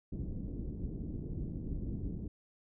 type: low-pass noise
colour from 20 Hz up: pink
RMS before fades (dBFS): -39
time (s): 0.12-2.28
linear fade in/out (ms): 5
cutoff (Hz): 330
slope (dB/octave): 24
effects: none